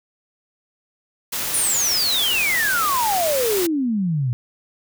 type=noise; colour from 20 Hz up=white; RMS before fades=-25 dBFS; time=1.32-3.67 s; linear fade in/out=10 ms
type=exponential sweep; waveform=sine; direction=down; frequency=10000 to 116.54 Hz; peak=-18 dBFS; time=1.54-4.33 s; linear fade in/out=0 ms
effects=none